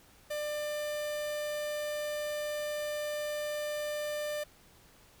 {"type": "tone", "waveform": "45% pulse", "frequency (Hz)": 596, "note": "D5", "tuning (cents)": 25, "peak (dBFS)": -33, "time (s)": [0.3, 4.44], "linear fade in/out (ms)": 10, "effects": ["pink hiss -60 dBFS RMS until 5.2 s"]}